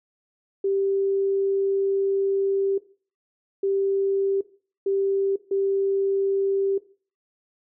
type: tone bursts at uneven times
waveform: sine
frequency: 392 Hz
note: G4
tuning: in tune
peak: -20 dBFS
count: 4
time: 0.64-2.78 / 3.63-4.41 / 4.86-5.36 / 5.51-6.78 s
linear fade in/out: 5 ms
effects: noise-tail reverb RT60 0.4 s tail -17 dB re dry